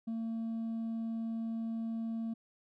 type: tone with hard clipping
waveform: triangle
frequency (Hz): 226.6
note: A#3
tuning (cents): -49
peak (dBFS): -33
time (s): 0.07-2.34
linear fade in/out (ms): 10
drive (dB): 1
effects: none